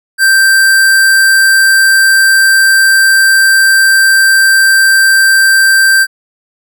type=tone; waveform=square; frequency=1568 Hz; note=G6; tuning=in tune; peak=-5 dBFS; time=0.18-6.07 s; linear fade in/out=50 ms; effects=none